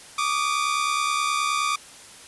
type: tone pair together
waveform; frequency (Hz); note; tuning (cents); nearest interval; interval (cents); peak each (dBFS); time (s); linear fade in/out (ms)
sawtooth; 1152 / 1221.5; D6 / D#6; -34 / -32; minor second; 102; -21 / -21; 0.18-1.76; 5
effects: white hiss -45 dBFS RMS until 2.27 s + resampled to 24000 Hz